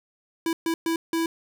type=tone bursts at uneven times; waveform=square; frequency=329.6 Hz; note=E4; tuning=in tune; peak=-23 dBFS; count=4; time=0.46-0.53 / 0.66-0.74 / 0.86-0.96 / 1.13-1.26 s; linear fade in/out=2 ms; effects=none